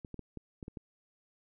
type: clicks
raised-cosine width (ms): 3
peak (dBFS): -29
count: 7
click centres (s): 0.048 / 0.143 / 0.193 / 0.373 / 0.628 / 0.681 / 0.772
effects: none